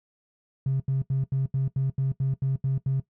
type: tone bursts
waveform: triangle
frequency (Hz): 134.5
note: C3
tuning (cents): +48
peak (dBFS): -18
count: 11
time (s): 0.66-3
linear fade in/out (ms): 5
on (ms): 140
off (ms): 80
effects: noise-tail reverb RT60 0.1 s tail -19 dB re dry + tanh soft clip ceiling -20 dBFS